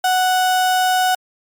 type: tone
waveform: 35% pulse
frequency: 740 Hz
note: F#5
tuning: in tune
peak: -12 dBFS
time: 0.04-1.15 s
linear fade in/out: 5 ms
effects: MP3 96 kbps